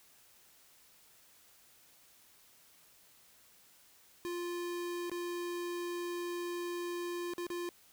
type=tone with dropouts; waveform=square; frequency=349.2 Hz; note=F4; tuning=in tune; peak=-37 dBFS; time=4.25-7.69 s; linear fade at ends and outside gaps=0 ms; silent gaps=5.097-5.116 / 7.336-7.381 / 7.467-7.502 s; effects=white hiss -63 dBFS RMS until 7.92 s